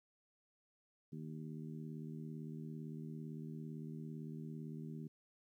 harmonic tone, 77.78 Hz, D#2, in tune, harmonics 2 / 3 / 4 / 5, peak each -46 / -49 / -55 / -57 dBFS, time 1.12-5.08 s, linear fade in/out 10 ms, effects 13-bit

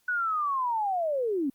sine linear sweep, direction down, 1491 to 254.3 Hz, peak -25 dBFS, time 0.08-1.5 s, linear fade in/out 5 ms, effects white hiss -69 dBFS RMS until 1.54 s + Opus 48 kbps

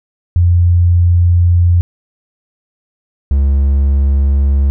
sine / triangle tone pair in turn, 87.31 / 69.3 Hz, F2 / C#2, 0 / 0 cents, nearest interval major third, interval 400 cents, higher first, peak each -6 / -6 dBFS, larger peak neither, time 0.36-1.81 / 3.31-4.7 s, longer first, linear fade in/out 0 ms, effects none

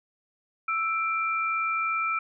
sine tone pair together, 1324 / 2359 Hz, E6 / D7, +7 / +7 cents, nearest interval minor seventh, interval 1000 cents, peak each -26 / -29 dBFS, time 0.68-2.19 s, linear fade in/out 5 ms, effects none

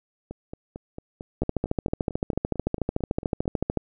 two click trains, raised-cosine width 2 ms, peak -10 / -22 dBFS, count 33 / 15, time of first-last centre 1.42-3.773 / 0.31-3.456 s, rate 13.6 / 4.45 Hz, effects none

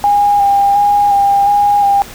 sine tone with vibrato, 809 Hz, G#5, 46 cents flat, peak -7 dBFS, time 0.04-2.02 s, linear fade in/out 0 ms, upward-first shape square, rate 1.4 Hz, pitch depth 17 cents each way, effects pink hiss -32 dBFS RMS until 2.14 s

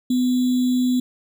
sine tone with sample-and-hold, 251 Hz, B3, 28 cents sharp, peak -16 dBFS, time 0.1-1 s, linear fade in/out 5 ms, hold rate 3675 Hz, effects none

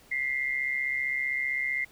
sine tone pair together, 1975.5 / 2111 Hz, B6 / C7, 0 / +15 cents, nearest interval minor second, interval 115 cents, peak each -32 / -28 dBFS, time 0.11-1.85 s, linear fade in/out 10 ms, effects pink hiss -57 dBFS RMS until 1.91 s

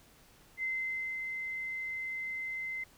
sine tone with ADSR envelope, 2067 Hz, C7, 22 cents flat, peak -31 dBFS, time 0.57-2.84 s, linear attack 60 ms, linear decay 540 ms, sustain -4 dB, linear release 6 ms, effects pink hiss -61 dBFS RMS until 2.97 s

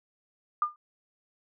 sine tone with exponential decay, 1206 Hz, D6, 46 cents sharp, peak -19 dBFS, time 0.62-0.76 s, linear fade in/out 2 ms, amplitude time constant 29 ms, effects none

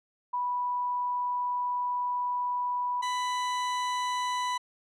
sine / 40% pulse tone pair in turn, 984 / 993.1 Hz, B5 / B5, -7 / +9 cents, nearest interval unison, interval 16 cents, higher second, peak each -27 dBFS, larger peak neither, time 0.33-3.02 / 3.02-4.58 s, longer first, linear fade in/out 10 ms, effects low-pass 7000 Hz 12 dB/octave

